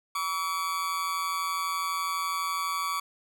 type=tone with amplitude modulation; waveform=40% pulse; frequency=1140 Hz; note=C#6; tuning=48 cents sharp; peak=-24 dBFS; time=0.15-3 s; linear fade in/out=5 ms; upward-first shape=sine; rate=172 Hz; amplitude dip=65%; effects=none